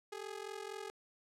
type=ring-modulated tone; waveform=sawtooth; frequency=415.3 Hz; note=G#4; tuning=in tune; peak=-36 dBFS; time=0.12-0.9 s; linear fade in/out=0 ms; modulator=22.1 Hz; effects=low-pass 10000 Hz 12 dB/octave